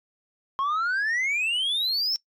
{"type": "exponential sweep", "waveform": "sine", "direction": "up", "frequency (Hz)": [1064, 5470], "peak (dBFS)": -20, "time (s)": [0.59, 2.16], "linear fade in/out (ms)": 0, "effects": ["noise-tail reverb RT60 0.1 s tail -23 dB re dry", "tanh soft clip ceiling -22 dBFS"]}